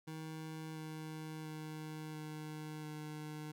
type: tone with pitch steps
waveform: 25% pulse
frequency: 158 / 156.64 / 155.29 / 153.95 / 152.62 Hz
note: D#3 / D#3 / D#3 / D#3 / D#3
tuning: +27 / +12 / -3 / -18 / -33 cents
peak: -40 dBFS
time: 0.07-3.52 s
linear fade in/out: 10 ms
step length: 690 ms
effects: none